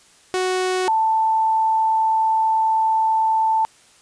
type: tone pair in turn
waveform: sawtooth / sine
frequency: 370 / 884.6 Hz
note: F#4 / A5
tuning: 0 / +9 cents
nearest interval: octave + minor third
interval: 1509 cents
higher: second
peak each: -15 dBFS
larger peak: neither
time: 0.34-0.88 / 0.88-3.65 s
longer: second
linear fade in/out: 0 ms
effects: white hiss -52 dBFS RMS until 4.01 s + resampled to 22050 Hz